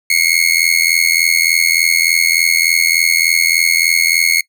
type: tone with amplitude modulation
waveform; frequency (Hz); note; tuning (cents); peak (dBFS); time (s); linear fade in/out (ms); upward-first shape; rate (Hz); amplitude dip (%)
sawtooth; 2172; C#7; -36; -3; 0.1-4.41; 5; sine; 83.4; 90
effects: noise-tail reverb RT60 0.1 s tail -22 dB re dry